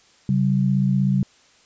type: tone pair together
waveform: sine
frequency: 135.9 / 192.19 Hz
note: C#3 / G3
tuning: -34 / -34 cents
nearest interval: tritone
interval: 600 cents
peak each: -19 dBFS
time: 0.29-1.23 s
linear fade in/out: 2 ms
effects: white hiss -55 dBFS RMS until 1.65 s + resampled to 16000 Hz